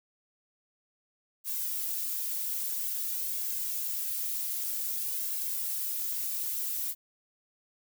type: noise with flanger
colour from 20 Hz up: violet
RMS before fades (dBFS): -33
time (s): 1.44-6.95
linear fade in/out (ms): 50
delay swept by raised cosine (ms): 1.8 to 3.4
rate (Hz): 0.51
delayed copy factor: +0.95
effects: none